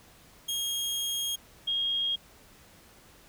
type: tone pair in turn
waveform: sawtooth / sine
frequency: 3256 / 3256 Hz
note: G#7 / G#7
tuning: -35 / -35 cents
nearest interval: unison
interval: 0 cents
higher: neither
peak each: -26 dBFS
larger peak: neither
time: 0.48-1.36 / 1.67-2.16 s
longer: first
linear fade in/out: 10 ms
effects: pink hiss -56 dBFS RMS until 3.28 s